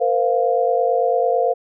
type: chord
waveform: sine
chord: Bb suspended second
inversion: none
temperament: equal with one note detuned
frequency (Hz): 466.2 / 515.2 / 698.5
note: Bb4 / C5 / F5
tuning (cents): 0 / -27 / 0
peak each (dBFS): -20 / -19 / -19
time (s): 0-1.54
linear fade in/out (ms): 20
effects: none